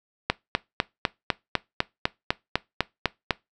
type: click train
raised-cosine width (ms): 0.3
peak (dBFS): -4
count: 13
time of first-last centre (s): 0.3-3.308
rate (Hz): 3.99
effects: noise-tail reverb RT60 0.2 s tail -21 dB re dry

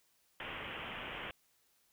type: low-pass noise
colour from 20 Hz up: white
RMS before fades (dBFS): -44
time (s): 0.4-1.31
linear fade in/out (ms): 2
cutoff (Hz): 3200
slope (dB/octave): 96
effects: white hiss -73 dBFS RMS until 1.92 s

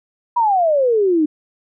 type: exponential sweep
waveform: sine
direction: down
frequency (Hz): 984 to 294.9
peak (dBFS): -12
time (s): 0.36-1.26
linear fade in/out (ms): 10
effects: none

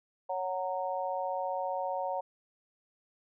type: chord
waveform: sine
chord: F# major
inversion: second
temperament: just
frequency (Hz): 555 / 740 / 925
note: C#5 / F#5 / A#5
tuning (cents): +2 / 0 / -14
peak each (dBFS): -35 / -35 / -36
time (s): 0.29-2.21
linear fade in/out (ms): 10
effects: none

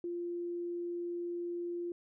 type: tone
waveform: sine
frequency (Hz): 347.2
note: F4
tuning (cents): -10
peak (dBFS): -35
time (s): 0.04-1.92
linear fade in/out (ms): 2
effects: none

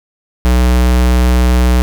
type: tone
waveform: square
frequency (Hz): 61.74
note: B1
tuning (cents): 0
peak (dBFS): -8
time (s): 0.45-1.82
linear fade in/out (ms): 0
effects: none

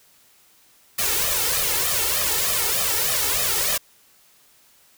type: noise with flanger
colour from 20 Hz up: white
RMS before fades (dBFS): -22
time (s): 0.98-3.78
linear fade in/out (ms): 10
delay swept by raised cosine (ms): 1.6 to 2.3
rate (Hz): 3.3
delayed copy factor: +0.95
effects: white hiss -56 dBFS RMS until 4.97 s

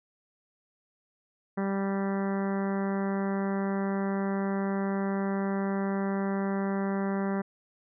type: harmonic tone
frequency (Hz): 196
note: G3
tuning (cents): 0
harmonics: 1 / 2 / 3 / 4 / 5 / 6 / 7 / 8 / 9 / 10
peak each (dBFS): -28 / -34 / -38 / -40 / -42 / -44 / -45 / -46 / -47 / -48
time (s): 1.57-7.42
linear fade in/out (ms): 10
effects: none

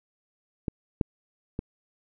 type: clicks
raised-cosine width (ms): 3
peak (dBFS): -15 / -10 / -17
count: 3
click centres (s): 0.682 / 1.012 / 1.591
effects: none

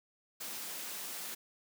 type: high-pass noise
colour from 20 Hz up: white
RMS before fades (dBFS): -42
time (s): 0.4-1.35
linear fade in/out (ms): 10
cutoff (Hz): 160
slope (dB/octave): 24
effects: none

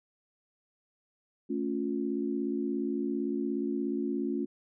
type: chord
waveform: sine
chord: A augmented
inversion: none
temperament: equal with one note detuned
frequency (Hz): 220 / 277.2 / 353.7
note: A3 / C#4 / E#4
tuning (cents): 0 / 0 / +22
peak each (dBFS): -34 / -32 / -34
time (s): 1.49-4.46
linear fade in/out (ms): 20
effects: none

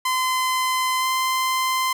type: tone with pitch glide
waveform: sawtooth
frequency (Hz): 1028 to 1036.9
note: C6 to C6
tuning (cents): -31 to -16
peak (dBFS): -16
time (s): 0.05-1.93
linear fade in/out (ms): 5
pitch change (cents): +15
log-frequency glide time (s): 0.99-1.05
effects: none

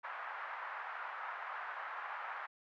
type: band-pass noise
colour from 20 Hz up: white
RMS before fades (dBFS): -44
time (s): 0.03-2.47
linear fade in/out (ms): 20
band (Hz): 800 to 1600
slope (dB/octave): 24
effects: none

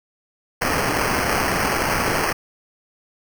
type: noise with sample-and-hold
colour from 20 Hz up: violet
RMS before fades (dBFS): -21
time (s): 0.61-2.33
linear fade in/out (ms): 10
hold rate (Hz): 3675
effects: none

